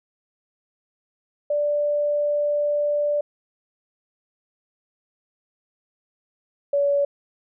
sine tone pair in turn, 587 / 568.3 Hz, D5 / C#5, -1 / +43 cents, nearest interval minor second, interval 56 cents, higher first, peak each -19 / -17 dBFS, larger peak second, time 1.5-3.21 / 6.73-7.05 s, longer first, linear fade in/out 5 ms, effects none

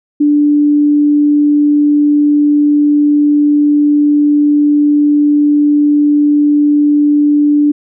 sine tone, 293.7 Hz, D4, in tune, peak -6 dBFS, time 0.2-7.72 s, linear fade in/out 10 ms, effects none

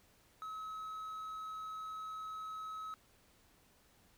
triangle tone, 1284 Hz, E6, 46 cents flat, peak -40 dBFS, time 0.42-2.94 s, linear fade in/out 0 ms, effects pink hiss -68 dBFS RMS until 4.17 s

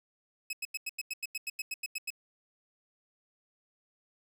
sawtooth tone bursts, 2565 Hz, E7, 48 cents flat, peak -30 dBFS, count 14, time 0.5-2.104 s, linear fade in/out 5 ms, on 31 ms, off 90 ms, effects none

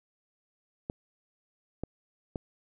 clicks, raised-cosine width 2 ms, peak -20 dBFS, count 3, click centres 0.899 / 1.836 / 2.358 s, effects none

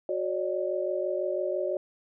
sine tone cluster, 367.5 / 557 / 603 Hz, F#4 / C#5 / D5, -12 / +8 / +46 cents, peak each -31 dBFS, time 0.09-1.77 s, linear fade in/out 2 ms, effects none

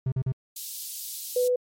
triangle tone bursts, 130.7 Hz, C3, 1 cent flat, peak -21 dBFS, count 3, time 0.06-0.322 s, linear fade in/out 5 ms, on 60 ms, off 41 ms
white high-pass noise, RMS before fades -36 dBFS, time 0.56-1.48 s, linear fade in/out 5 ms, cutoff 3700 Hz, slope 24 dB/octave
sine tone, 497.1 Hz, B4, 11 cents sharp, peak -20 dBFS, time 1.36-1.56 s, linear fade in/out 5 ms
effects MP3 64 kbps

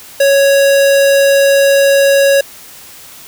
square tone, 554.4 Hz, C#5, in tune, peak -7 dBFS, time 0.2-2.41 s, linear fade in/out 5 ms, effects white hiss -35 dBFS RMS until 3.27 s

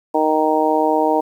harmonic tone, 155.56 Hz, D#3, in tune, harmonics 2 / 3 / 4 / 5 / 6, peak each -20 / -20 / -20 / -20 / -20 dBFS, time 0.14-1.21 s, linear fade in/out 10 ms, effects 8-bit

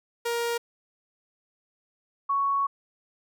sawtooth / sine tone pair in turn, 470.2 / 1112.2 Hz, A#4 / C#6, +15 / +5 cents, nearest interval octave + minor third, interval 1490 cents, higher second, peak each -22 dBFS, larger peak neither, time 0.25-0.58 / 2.29-2.67 s, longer second, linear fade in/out 10 ms, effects none

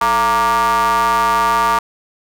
square ring-modulated tone, 123 Hz, B2, 7 cents flat, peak -10 dBFS, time 0.01-1.79 s, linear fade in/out 5 ms, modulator 1050 Hz, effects none

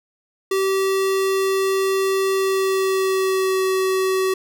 square tone with pitch glide, 385.6 to 378.5 Hz, G4 to F#4, -28 to +39 cents, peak -18 dBFS, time 0.51-4.34 s, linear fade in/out 5 ms, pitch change -33 cents, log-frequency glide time 2.34-3.63 s, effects none

